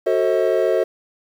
triangle chord, F# diminished seventh, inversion none, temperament just, 370 / 444 / 532.8 / 639.4 Hz, F#4 / A4 / C5 / Eb5, 0 / +16 / +31 / +47 cents, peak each -19 dBFS, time 0.06-0.84 s, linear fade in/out 10 ms, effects 8-bit

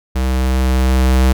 square tone with level ramp, 64.5 Hz, C2, 24 cents flat, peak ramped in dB -15 to -9 dBFS, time 0.15-1.33 s, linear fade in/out 10 ms, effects none

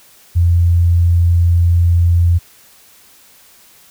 sine tone, 86 Hz, F2, 26 cents flat, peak -8 dBFS, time 0.35-2.39 s, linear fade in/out 20 ms, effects white hiss -46 dBFS RMS until 3.9 s

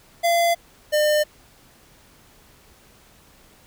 square tone pair in turn, 683 / 602.6 Hz, F5 / D5, -39 / +44 cents, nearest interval major second, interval 217 cents, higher first, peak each -17 / -17 dBFS, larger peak neither, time 0.23-0.55 / 0.92-1.24 s, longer neither, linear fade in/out 20 ms, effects pink hiss -53 dBFS RMS until 3.66 s

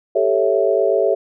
sine chord, A dominant seventh, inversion third, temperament equal, 392 / 440 / 554.4 / 659.3 Hz, G4 / A4 / C#5 / E5, 0 / 0 / 0 / 0 cents, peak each -19 dBFS, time 0.15-1.15 s, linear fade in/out 10 ms, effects none

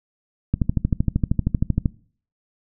click train, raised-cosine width 5 ms, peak -6 dBFS, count 18, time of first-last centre 0.54-1.858 s, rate 12.9 Hz, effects noise-tail reverb RT60 0.5 s tail -22 dB re dry

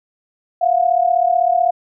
sine tone pair together, 686.1 / 722 Hz, F5 / F#5, -31 / -43 cents, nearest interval minor second, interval 88 cents, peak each -15 dBFS, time 0.61-1.71 s, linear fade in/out 10 ms, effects none

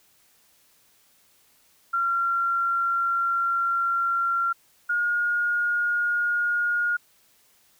sine tone pair in turn, 1374 / 1429.9 Hz, F6 / F6, -29 / +40 cents, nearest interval minor second, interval 69 cents, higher second, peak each -21 dBFS, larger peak neither, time 1.93-4.53 / 4.89-6.97 s, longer first, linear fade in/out 10 ms, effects white hiss -61 dBFS RMS until 7.79 s

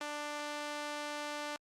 sawtooth tone with high-pass filter, 295.3 Hz, D4, 10 cents sharp, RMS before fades -40 dBFS, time 0.01-1.56 s, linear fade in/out 0 ms, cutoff 630 Hz, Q 0.73, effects low-pass 8000 Hz 12 dB/octave + Opus 32 kbps

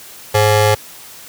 25% pulse ring-modulated tone, 317.3 Hz, D#4, 34 cents sharp, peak -3 dBFS, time 0.34-0.75 s, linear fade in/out 10 ms, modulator 214 Hz, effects white hiss -37 dBFS RMS until 1.28 s + high-pass 60 Hz 12 dB/octave

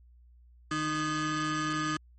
30% pulse ring-modulated tone, 461.6 Hz, A#4, 17 cents flat, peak -23 dBFS, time 0.71-1.97 s, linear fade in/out 5 ms, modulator 770 Hz, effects added 60 Hz sine -54 dBFS peak until 2.18 s + MP3 32 kbps

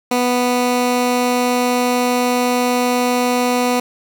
15% pulse tone, 246.9 Hz, B3, in tune, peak -8 dBFS, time 0.11-3.8 s, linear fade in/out 5 ms, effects none

